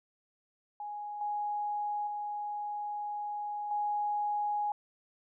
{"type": "tone with level steps", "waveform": "sine", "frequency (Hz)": 830.6, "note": "G#5", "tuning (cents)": 0, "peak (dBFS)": [-37, -31, -34, -29], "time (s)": [0.8, 4.72], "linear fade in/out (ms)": 2, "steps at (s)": [1.21, 2.07, 3.71], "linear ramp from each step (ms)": 2, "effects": []}